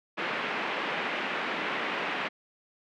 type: band-pass noise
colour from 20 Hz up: white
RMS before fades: -32 dBFS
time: 0.17-2.29 s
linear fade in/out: 20 ms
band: 190 to 2600 Hz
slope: 24 dB/octave
effects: none